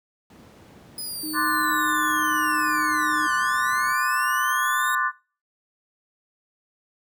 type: noise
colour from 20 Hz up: brown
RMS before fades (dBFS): -41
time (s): 0.3-3.93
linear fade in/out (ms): 2
type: linear two-way sweep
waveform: 10% pulse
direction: down then up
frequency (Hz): 5040 to 1470 to 3777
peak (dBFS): -24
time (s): 0.98-4.95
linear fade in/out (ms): 2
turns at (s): 3.35
type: tone with pitch glide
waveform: sine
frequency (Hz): 310 to 307.3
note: D#4 to D#4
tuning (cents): -6 to -21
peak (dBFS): -30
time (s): 1.23-3.27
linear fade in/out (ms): 5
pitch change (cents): -15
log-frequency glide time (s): 1.53-2.75
type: chord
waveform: sine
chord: D dominant seventh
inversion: third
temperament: equal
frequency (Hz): 1046.5 / 1174.7 / 1480 / 1760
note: C6 / D6 / F#6 / A6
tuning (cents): 0 / 0 / 0 / 0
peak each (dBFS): -26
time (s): 1.33-5.12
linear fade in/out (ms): 50
effects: noise-tail reverb RT60 0.4 s tail -23 dB re dry + high-pass 150 Hz 12 dB/octave